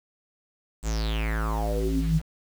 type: tone with low-pass filter sweep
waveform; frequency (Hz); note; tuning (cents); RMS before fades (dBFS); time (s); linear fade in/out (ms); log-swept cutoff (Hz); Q
square; 54.7; A1; -9; -26; 0.82-2.22; 50; 8100 to 130; 7.4
effects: 7-bit